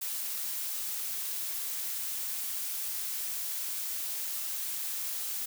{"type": "noise", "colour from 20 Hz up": "blue", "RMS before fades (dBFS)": -35, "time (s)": [0.01, 5.46], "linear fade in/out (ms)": 10, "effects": []}